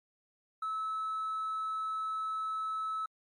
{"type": "tone with hard clipping", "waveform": "triangle", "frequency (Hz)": 1300, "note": "E6", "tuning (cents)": -24, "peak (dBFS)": -32, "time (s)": [0.62, 3.06], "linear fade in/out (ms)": 5, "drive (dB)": 2, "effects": ["MP3 48 kbps"]}